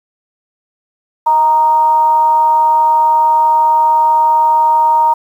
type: tone with frequency modulation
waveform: sine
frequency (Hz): 932.3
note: A#5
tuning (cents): 0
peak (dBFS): -7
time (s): 1.26-5.14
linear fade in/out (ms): 10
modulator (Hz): 302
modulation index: 0.25
effects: 7-bit